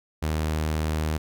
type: tone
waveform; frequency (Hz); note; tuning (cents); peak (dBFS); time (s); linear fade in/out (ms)
sawtooth; 77.78; D#2; 0; -20; 0.22-1.18; 10
effects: none